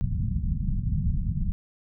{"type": "low-pass noise", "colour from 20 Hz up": "pink", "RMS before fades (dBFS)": -26, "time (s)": [0.01, 1.52], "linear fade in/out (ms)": 0, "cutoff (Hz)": 200, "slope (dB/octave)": 48, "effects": []}